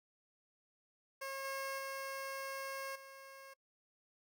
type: tone with level steps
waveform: 15% pulse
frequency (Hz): 541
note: C#5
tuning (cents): -42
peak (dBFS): -35 / -33 / -35 / -46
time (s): 1.21-3.54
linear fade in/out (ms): 10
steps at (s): 1.44 / 1.78 / 2.95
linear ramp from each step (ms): 10
effects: noise-tail reverb RT60 0.1 s tail -26 dB re dry